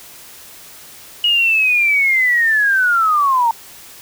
sine linear sweep, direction down, 2898 to 897 Hz, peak -11 dBFS, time 1.24-3.51 s, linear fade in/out 2 ms, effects white hiss -39 dBFS RMS until 4.01 s

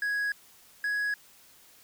triangle tone pair in turn, 1662 / 1669.2 Hz, G#6 / G#6, +1 / +8 cents, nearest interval unison, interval 7 cents, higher second, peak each -25 dBFS, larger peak neither, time 0.02-0.32 / 0.84-1.14 s, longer neither, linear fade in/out 2 ms, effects white hiss -57 dBFS RMS until 1.83 s

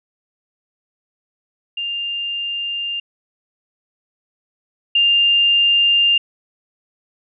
sine tone pair in turn, 2800 / 2800 Hz, F7 / F7, +4 / +4 cents, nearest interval unison, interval 0 cents, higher neither, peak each -21 / -11 dBFS, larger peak second, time 1.77-3 / 4.95-6.18 s, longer neither, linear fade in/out 5 ms, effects none

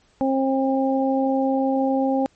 harmonic tone, 267.4 Hz, C4, 38 cents sharp, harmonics 1 / 2 / 3, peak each -20 / -23 / -25 dBFS, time 0.21-2.26 s, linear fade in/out 0 ms, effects pink hiss -60 dBFS RMS until 2.35 s + MP3 32 kbps

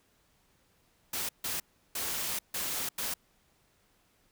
white noise bursts at uneven times, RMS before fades -34 dBFS, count 5, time 1.13-1.29 / 1.44-1.6 / 1.95-2.39 / 2.54-2.89 / 2.98-3.14 s, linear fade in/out 5 ms, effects pink hiss -69 dBFS RMS until 4.31 s

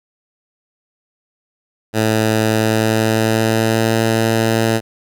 10% pulse tone with pitch glide, 110 to 112.7 Hz, A2 to A2, 0 to +42 cents, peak -5 dBFS, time 1.93-4.81 s, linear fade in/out 50 ms, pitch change +42 cents, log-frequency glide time 2.49-3.99 s, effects none

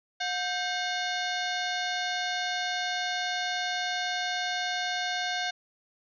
harmonic tone with a mistuned harmonic, 722 Hz, F#5, 43 cents flat, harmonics 1 / 2 / 3 / 4 / 5 / 6 / 7 / 8 / 9, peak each -33 / -33 / -39 / -40 / -36 / -38 / -45 / -44 / -50 dBFS, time 0.2-5.51 s, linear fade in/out 10 ms, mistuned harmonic 2, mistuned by +140 cents, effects none

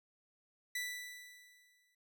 sawtooth tone with exponential decay, 1975.5 Hz, B6, in tune, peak -32 dBFS, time 0.75-1.95 s, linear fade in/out 5 ms, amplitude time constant 260 ms, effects none

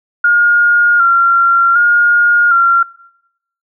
sine tone with vibrato, 1400 Hz, F6, 4 cents sharp, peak -6 dBFS, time 0.24-2.83 s, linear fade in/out 5 ms, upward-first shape square, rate 0.66 Hz, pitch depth 30 cents each way, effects noise-tail reverb RT60 0.8 s tail -22 dB re dry

